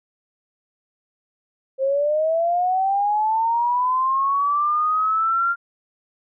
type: linear sweep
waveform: sine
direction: up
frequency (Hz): 525 to 1396.9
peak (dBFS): -17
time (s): 1.78-5.56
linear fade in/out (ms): 50
effects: none